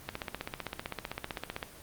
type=click train; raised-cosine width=0.3 ms; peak=-18 dBFS; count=25; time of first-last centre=0.09-1.628 s; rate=15.6 Hz; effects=pink hiss -50 dBFS RMS until 1.82 s + Opus 24 kbps